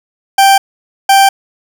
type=tone pair in turn; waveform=40% pulse; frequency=784 / 784 Hz; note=G5 / G5; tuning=0 / 0 cents; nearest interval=unison; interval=0 cents; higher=neither; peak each=-3 dBFS; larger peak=neither; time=0.38-0.58 / 1.09-1.29 s; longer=neither; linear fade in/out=5 ms; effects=none